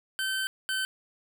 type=tone pair in turn; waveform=25% pulse; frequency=1542 / 1535.9 Hz; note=G6 / G6; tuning=-29 / -36 cents; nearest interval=unison; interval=7 cents; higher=first; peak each=-24 dBFS; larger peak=neither; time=0.19-0.47 / 0.69-0.85 s; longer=first; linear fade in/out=0 ms; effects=none